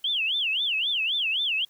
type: tone with vibrato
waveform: sine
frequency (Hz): 3020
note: F#7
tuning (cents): +35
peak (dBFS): -23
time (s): 0.04-1.65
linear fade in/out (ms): 5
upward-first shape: sine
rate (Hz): 3.8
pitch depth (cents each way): 290
effects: white hiss -62 dBFS RMS until 1.69 s